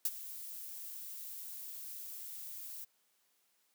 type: noise with ADSR envelope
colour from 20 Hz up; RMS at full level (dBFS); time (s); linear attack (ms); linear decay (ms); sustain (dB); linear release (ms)
violet; -30; 0.05-2.85; 3; 44; -16; 12
effects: white hiss -75 dBFS RMS until 3.74 s + high-pass 200 Hz 12 dB/octave

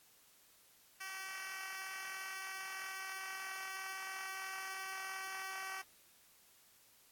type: tone with high-pass filter sweep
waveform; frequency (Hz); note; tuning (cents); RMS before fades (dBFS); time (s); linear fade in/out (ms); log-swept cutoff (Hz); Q
10% pulse; 382.4; G4; -43; -45; 1-5.82; 10; 1500 to 950; 0.85
effects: white hiss -66 dBFS RMS until 7.11 s + AAC 64 kbps

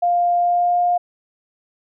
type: tone with pitch glide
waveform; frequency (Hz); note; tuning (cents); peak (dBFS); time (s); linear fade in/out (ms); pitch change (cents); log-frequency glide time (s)
sine; 701 to 707.5; F5 to F5; +6 to +22; -14; 0.02-0.98; 10; +16; 0.37-0.8
effects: none

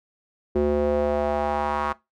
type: tone with band-pass filter sweep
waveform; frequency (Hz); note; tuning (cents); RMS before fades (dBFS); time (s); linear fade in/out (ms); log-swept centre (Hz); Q
square; 73.42; D2; 0; -23; 0.55-1.93; 10; 380 to 1100; 3
effects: noise-tail reverb RT60 0.2 s tail -20 dB re dry

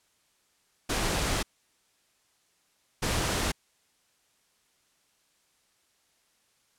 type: noise bursts at uneven times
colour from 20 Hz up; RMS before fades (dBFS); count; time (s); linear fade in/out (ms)
pink; -28; 2; 0.89-1.43 / 3.02-3.52; 10
effects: white hiss -69 dBFS RMS until 6.78 s + low-pass 10000 Hz 12 dB/octave

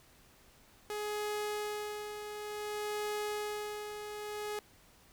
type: tone with tremolo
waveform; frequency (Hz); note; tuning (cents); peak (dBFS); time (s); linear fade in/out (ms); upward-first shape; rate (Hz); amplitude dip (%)
sawtooth; 419.3; G#4; +17; -30; 0.9-4.59; 0; sine; 0.56; 55
effects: pink hiss -62 dBFS RMS until 5.12 s

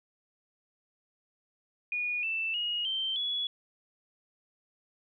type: tone with pitch steps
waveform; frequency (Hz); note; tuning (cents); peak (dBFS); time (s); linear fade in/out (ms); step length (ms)
sine; 2451 / 2657 / 2881 / 3124 / 3387; D#7 / E7 / F#7 / G7 / G#7; -27 / +13 / -47 / -7 / +33; -29; 1.92-3.47; 2; 310
effects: none

